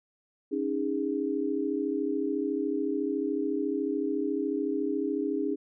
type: chord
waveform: sine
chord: C# suspended second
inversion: none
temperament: equal with one note detuned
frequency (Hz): 277.2 / 311.1 / 409.6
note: C#4 / D#4 / G#4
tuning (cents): 0 / 0 / -24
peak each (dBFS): -31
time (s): 0.51-5.56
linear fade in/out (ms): 20
effects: none